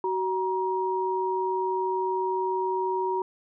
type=tone pair together; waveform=sine; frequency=375.8 / 947 Hz; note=F#4 / A#5; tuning=+27 / +27 cents; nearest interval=octave + major third; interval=1600 cents; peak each=-27 dBFS; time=0.04-3.22 s; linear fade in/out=2 ms; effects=none